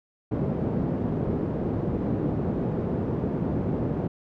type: band-pass noise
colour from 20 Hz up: pink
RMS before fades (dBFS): -27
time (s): 0.31-4.08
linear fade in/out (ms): 10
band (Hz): 120 to 390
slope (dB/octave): 12
effects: none